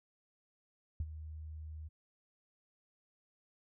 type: tone with ADSR envelope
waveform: sine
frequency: 77.78 Hz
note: D#2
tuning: in tune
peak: -31 dBFS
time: 1-1.89 s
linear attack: 3 ms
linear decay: 46 ms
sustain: -12 dB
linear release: 20 ms
effects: none